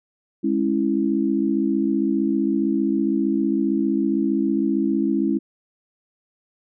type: chord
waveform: sine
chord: C# minor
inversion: second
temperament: equal with one note detuned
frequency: 207.7 / 274.3 / 329.6 Hz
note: G#3 / C#4 / E4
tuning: 0 / -18 / 0 cents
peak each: -23 / -22 / -22 dBFS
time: 0.43-5.39 s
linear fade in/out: 20 ms
effects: none